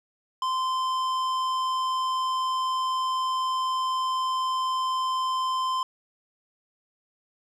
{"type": "tone with tanh clipping", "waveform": "sine", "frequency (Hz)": 1036, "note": "C6", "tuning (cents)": -17, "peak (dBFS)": -26, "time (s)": [0.42, 5.83], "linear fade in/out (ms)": 2, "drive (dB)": 13, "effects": []}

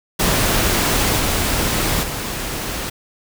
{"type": "noise with level steps", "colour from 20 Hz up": "pink", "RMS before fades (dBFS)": [-17, -19, -25], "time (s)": [0.19, 2.9], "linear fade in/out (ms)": 10, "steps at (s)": [1.18, 2.02], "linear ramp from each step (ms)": 20, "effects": []}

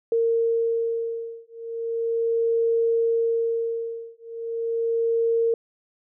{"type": "beating tone pair", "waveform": "sine", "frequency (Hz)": [459.5, 459.87], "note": ["A#4", "A#4"], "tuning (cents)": [-25, -24], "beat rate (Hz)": 0.37, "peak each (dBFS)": -24, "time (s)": [0.12, 5.54], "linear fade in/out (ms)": 2, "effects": []}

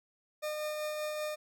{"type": "tone with tremolo", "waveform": "40% pulse", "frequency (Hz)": 607, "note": "D#5", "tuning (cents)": -43, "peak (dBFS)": -32, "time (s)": [0.42, 1.36], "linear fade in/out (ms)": 20, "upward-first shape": "triangle", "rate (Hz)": 5.2, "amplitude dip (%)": 30, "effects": []}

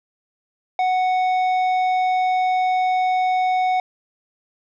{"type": "tone with tanh clipping", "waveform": "sine", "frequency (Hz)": 740, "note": "F#5", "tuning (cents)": 0, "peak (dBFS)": -18, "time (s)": [0.79, 3.8], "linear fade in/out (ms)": 2, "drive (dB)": 9, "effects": []}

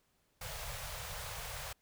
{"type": "band-stop noise", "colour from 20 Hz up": "pink", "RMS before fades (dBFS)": -43, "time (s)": [0.41, 1.73], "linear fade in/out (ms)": 5, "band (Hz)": [150, 490], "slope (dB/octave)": 48, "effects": ["pink hiss -75 dBFS RMS until 1.81 s"]}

